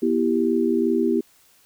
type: chord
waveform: sine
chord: E minor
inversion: second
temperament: equal with one note detuned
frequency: 243.5 / 329.6 / 392 Hz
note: B3 / E4 / G4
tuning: -24 / 0 / 0 cents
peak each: -22 dBFS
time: 0.02-1.21 s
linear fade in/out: 10 ms
effects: white hiss -57 dBFS RMS until 1.65 s